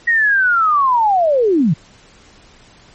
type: linear sweep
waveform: sine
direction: down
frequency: 1900 to 136.2 Hz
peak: -10 dBFS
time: 0.07-1.74 s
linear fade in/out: 10 ms
effects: pink hiss -46 dBFS RMS until 2.94 s + MP3 32 kbps